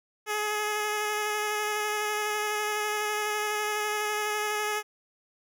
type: tone with vibrato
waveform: 10% pulse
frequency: 421.9 Hz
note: G#4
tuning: 27 cents sharp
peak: -19 dBFS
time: 0.26-4.83 s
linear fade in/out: 50 ms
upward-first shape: square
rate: 12 Hz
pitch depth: 11 cents each way
effects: none